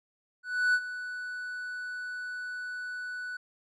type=tone with ADSR envelope; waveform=triangle; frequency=1485 Hz; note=F#6; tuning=6 cents sharp; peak=-19 dBFS; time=0.43-3.37 s; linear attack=310 ms; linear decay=56 ms; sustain=-14 dB; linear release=6 ms; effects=resampled to 24000 Hz